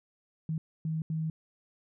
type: tone bursts at uneven times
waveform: sine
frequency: 159.1 Hz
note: D#3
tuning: 39 cents sharp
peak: -29 dBFS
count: 3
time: 0.49-0.58 / 0.85-1.02 / 1.1-1.3 s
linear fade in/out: 2 ms
effects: none

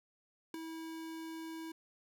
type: tone with ADSR envelope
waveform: square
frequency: 324 Hz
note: E4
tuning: 30 cents flat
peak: -36 dBFS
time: 0.54-1.72 s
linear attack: 3 ms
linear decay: 6 ms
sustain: -7 dB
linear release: 6 ms
effects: none

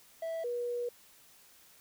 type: tone pair in turn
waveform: triangle / sine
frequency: 656 / 482.8 Hz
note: E5 / B4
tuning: -9 / -39 cents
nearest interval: perfect fourth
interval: 530 cents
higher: first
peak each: -32 / -32 dBFS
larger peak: neither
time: 0.22-0.44 / 0.44-0.89 s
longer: second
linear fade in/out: 5 ms
effects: white hiss -60 dBFS RMS until 1.8 s

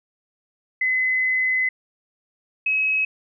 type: tone pair in turn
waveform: sine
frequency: 2030 / 2559 Hz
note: B6 / D#7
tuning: +47 / +48 cents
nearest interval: major third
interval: 401 cents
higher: second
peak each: -18 dBFS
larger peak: neither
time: 0.81-1.69 / 2.66-3.05 s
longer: first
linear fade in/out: 5 ms
effects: none

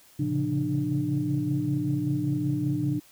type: tone cluster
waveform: sine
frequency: 113.6 / 137 / 142.2 / 172.5 / 299.3 Hz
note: A#2 / C#3 / C#3 / F3 / D4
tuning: -44 / -20 / +45 / -21 / +33 cents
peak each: -34 / -28 / -33 / -34 / -27 dBFS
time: 0.19-3 s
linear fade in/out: 10 ms
effects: tanh soft clip ceiling -14 dBFS + white hiss -56 dBFS RMS until 3.11 s

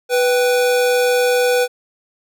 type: tone pair together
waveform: square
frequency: 493.9 / 779.6 Hz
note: B4 / G5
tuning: 0 / -10 cents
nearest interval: minor sixth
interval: 790 cents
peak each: -14 / -24 dBFS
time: 0.09-1.68 s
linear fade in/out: 50 ms
effects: none

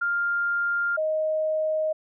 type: tone pair in turn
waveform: sine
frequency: 1400 / 624.8 Hz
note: F6 / D#5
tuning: +4 / +7 cents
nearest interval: octave + major second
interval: 1397 cents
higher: first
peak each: -22 dBFS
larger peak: neither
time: 0.01-0.97 / 0.97-1.93 s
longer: neither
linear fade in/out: 10 ms
effects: none

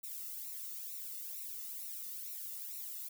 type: noise with flanger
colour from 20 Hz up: violet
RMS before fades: -44 dBFS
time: 0.03-3.09 s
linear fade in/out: 10 ms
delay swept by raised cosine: 0.61 to 1.28 ms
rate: 2.2 Hz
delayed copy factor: -1
effects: none

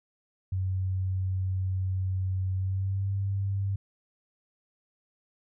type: tone with pitch glide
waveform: sine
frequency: 93.9 to 98.34 Hz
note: F#2 to G2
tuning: +26 to +6 cents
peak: -26 dBFS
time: 0.52-3.76 s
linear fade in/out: 5 ms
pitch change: +80 cents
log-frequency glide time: 2.54-3.11 s
effects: none

